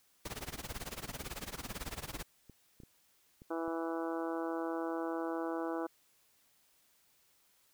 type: noise with tremolo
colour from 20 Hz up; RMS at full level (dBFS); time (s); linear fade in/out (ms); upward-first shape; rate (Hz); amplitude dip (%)
pink; -40; 0.25-2.23; 5; sine; 18; 90
type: clicks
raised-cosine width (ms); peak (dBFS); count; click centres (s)
3; -40; 11; 0.409 / 0.835 / 0.887 / 1.164 / 1.237 / 1.42 / 2.497 / 2.802 / 2.835 / 3.419 / 3.679
type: harmonic tone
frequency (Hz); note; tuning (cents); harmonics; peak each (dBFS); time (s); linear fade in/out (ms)
164.81; E3; 0; 2 / 3 / 4 / 5 / 6 / 7 / 8 / 9; -37 / -41 / -43 / -45 / -47 / -48 / -49 / -50; 3.5-5.87; 10
effects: white hiss -70 dBFS RMS until 7.73 s